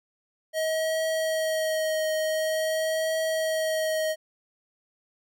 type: tone with vibrato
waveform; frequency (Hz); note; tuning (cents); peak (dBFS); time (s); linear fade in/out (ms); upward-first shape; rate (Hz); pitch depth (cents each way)
square; 633; D#5; +30; -25; 0.53-4.16; 50; triangle; 0.47; 20
effects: none